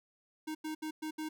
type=tone bursts at uneven times; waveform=square; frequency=311.1 Hz; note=D#4; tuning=in tune; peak=-37 dBFS; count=5; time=0.47-0.55 / 0.64-0.75 / 0.82-0.91 / 1.02-1.11 / 1.18-1.29 s; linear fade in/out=10 ms; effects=none